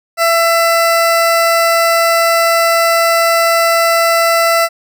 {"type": "tone", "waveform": "20% pulse", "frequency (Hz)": 669, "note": "E5", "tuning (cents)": 25, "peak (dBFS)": -4, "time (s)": [0.17, 4.69], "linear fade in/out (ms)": 50, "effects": []}